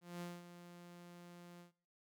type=tone with ADSR envelope; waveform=sawtooth; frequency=174.61 Hz; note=F3; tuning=in tune; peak=-39 dBFS; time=0.01-1.72 s; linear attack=200 ms; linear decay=210 ms; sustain=-11 dB; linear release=120 ms; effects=noise-tail reverb RT60 0.4 s tail -18 dB re dry